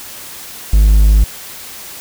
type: tone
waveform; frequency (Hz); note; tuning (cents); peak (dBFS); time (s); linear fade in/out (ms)
triangle; 51.8; G#1; -4; -3; 0.73-1.24; 5
effects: white hiss -31 dBFS RMS until 2 s